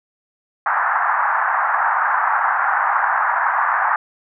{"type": "band-pass noise", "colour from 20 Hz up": "pink", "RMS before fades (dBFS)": -18, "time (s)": [0.66, 3.96], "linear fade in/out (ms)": 2, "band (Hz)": [790, 1700], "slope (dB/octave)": 48, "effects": []}